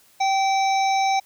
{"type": "harmonic tone with a mistuned harmonic", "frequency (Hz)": 777, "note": "G5", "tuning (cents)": -16, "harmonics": [1, 3, 5, 7, 8], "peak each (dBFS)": [-18, -28, -32, -35, -36], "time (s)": [0.2, 1.2], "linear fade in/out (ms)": 10, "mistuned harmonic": 3, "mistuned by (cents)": -16, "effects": ["white hiss -56 dBFS RMS until 1.25 s"]}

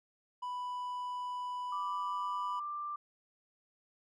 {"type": "tone", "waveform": "triangle", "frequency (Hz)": 990, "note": "B5", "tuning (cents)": 4, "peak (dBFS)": -34, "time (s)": [0.42, 2.6], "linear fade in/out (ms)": 10}
{"type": "tone with pitch glide", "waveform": "sine", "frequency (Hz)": [1174.7, 1182.9], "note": ["D6", "D6"], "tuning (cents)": [0, 12], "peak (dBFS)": -36, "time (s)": [1.72, 2.96], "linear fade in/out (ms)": 5, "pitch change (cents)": 12, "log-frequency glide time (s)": [1.99, 2.52]}
{"effects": ["MP3 48 kbps"]}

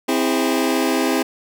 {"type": "chord", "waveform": "sawtooth", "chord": "C augmented", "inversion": "none", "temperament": "just", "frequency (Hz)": [261.6, 327, 408.8], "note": ["C4", "E4", "G#4"], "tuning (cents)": [0, -14, -27], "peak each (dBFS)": [-16, -17, -19], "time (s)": [0.08, 1.23], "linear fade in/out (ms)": 10, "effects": []}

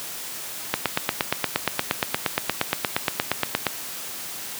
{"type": "click train", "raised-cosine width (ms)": 0.3, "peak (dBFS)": -3, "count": 26, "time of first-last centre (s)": [0.74, 3.667], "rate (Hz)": 8.54, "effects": ["white hiss -34 dBFS RMS until 4.59 s", "high-pass 100 Hz 12 dB/octave"]}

